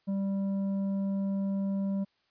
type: tone with tanh clipping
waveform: triangle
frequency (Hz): 196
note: G3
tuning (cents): 0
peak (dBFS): -29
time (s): 0.07-2.05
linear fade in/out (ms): 20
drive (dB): 11
effects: white hiss -72 dBFS RMS until 2.3 s + resampled to 11025 Hz